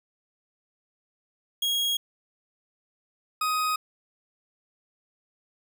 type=tone pair in turn; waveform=40% pulse; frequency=3290 / 1253.9 Hz; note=G#7 / D#6; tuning=-17 / +13 cents; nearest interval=octave + perfect fourth; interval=1670 cents; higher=first; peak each=-23 dBFS; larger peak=neither; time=1.62-1.97 / 3.41-3.76 s; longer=neither; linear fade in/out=5 ms; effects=none